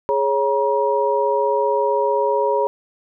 sine tone cluster, 416.4 / 552 / 953 Hz, G#4 / C#5 / A#5, +5 / -7 / +38 cents, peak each -20 dBFS, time 0.09-2.67 s, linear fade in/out 0 ms, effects none

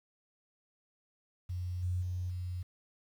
sine tone with level steps, 90.1 Hz, F#2, 45 cents flat, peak -34 / -30 / -33 / -35 dBFS, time 1.49-2.63 s, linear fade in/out 10 ms, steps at 1.82 / 2.01 / 2.29 s, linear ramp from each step 20 ms, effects 10-bit

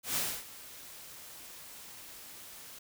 white noise with ADSR envelope, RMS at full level -31 dBFS, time 0.03-2.79 s, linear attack 130 ms, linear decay 270 ms, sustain -18 dB, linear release 6 ms, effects none

